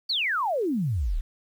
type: exponential sweep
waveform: sine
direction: down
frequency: 4664 to 30.29 Hz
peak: -23 dBFS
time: 0.09-1.21 s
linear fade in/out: 10 ms
effects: 9-bit